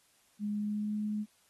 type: tone with pitch glide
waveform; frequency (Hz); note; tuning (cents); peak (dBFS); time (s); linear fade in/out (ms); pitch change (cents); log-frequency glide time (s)
sine; 207.7 to 211; G#3 to G#3; 0 to +28; -31; 0.39-1.26; 50; +28; 0.5-0.98
effects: white hiss -68 dBFS RMS until 1.49 s + AAC 32 kbps